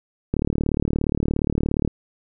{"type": "click train", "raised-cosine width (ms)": 3, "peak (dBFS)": -8, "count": 58, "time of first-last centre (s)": [0.34, 1.876], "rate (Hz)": 37.1, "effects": []}